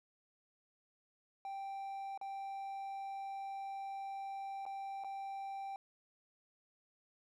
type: tone with dropouts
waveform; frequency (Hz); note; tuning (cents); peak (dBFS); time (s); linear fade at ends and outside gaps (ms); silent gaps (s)
triangle; 784; G5; 0; -39; 1.45-5.76; 1; 2.176-2.213 / 4.654-4.663 / 5.038-5.045
effects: none